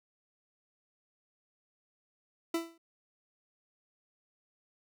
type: tone with exponential decay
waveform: 40% pulse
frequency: 332.6 Hz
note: E4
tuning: 16 cents sharp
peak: -26 dBFS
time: 2.54-2.78 s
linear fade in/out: 5 ms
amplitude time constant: 52 ms
effects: none